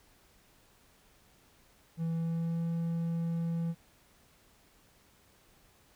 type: tone with pitch glide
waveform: triangle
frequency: 164.81 to 167.11 Hz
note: E3 to E3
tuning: 0 to +24 cents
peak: -28 dBFS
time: 1.97-3.75 s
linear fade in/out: 50 ms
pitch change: +24 cents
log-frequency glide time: 2.11-2.62 s
effects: pink hiss -64 dBFS RMS until 5.95 s